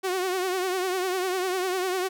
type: tone with vibrato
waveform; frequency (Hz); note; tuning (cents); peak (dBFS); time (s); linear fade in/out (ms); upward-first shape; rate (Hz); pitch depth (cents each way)
sawtooth; 370; F#4; 0; -21; 0.03-2.09; 20; triangle; 10; 80
effects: none